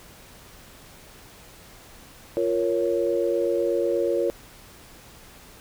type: chord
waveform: sine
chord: Bb minor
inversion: second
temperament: equal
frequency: 349.2 / 466.2 / 554.4 Hz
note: F4 / Bb4 / Db5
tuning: 0 / 0 / 0 cents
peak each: -25 dBFS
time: 2.37-4.3 s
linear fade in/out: 0 ms
effects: pink hiss -48 dBFS RMS until 5.6 s